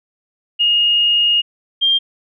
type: tone pair in turn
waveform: sine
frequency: 2855 / 3194 Hz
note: F7 / G7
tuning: +37 / +32 cents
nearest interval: major second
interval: 195 cents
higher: second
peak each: -11 dBFS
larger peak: neither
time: 0.59-1.42 / 1.81-1.99 s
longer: first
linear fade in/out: 20 ms
effects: none